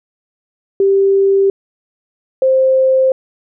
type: tone pair in turn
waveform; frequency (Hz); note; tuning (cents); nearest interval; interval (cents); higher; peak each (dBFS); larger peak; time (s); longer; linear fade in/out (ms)
sine; 392 / 524.9; G4 / C5; 0 / +5; perfect fourth; 505; second; -8; neither; 0.8-1.5 / 2.42-3.12; neither; 2
effects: none